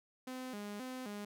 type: tone with vibrato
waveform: sawtooth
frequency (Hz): 229.7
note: A#3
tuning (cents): -25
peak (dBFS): -38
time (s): 0.27-1.25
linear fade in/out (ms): 5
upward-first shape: square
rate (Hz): 1.9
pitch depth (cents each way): 190
effects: none